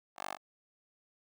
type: tone with high-pass filter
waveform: 10% pulse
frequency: 48.36 Hz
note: G1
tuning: 23 cents flat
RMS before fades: -41 dBFS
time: 0.16-0.38 s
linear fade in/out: 50 ms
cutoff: 820 Hz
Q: 2.1
effects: none